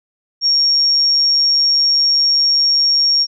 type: tone with amplitude modulation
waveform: sine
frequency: 5550 Hz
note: F8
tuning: 12 cents flat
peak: -9 dBFS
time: 0.41-3.27 s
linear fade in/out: 50 ms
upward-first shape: sine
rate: 145 Hz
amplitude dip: 30%
effects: none